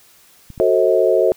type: clicks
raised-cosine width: 5 ms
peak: -23 dBFS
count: 2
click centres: 0.503 / 0.578 s
type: chord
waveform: sine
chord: F# diminished seventh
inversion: none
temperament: just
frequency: 370 / 444 / 532.8 / 639.4 Hz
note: F#4 / A4 / C5 / Eb5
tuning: 0 / +16 / +31 / +47 cents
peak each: -17 dBFS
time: 0.6-1.32 s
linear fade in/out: 0 ms
effects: white hiss -50 dBFS RMS until 1.36 s